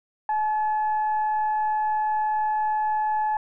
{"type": "tone with frequency modulation", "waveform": "sine", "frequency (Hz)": 857, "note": "A5", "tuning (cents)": -46, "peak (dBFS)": -21, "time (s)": [0.29, 3.37], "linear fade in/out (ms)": 2, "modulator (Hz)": 859, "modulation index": 0.3, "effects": []}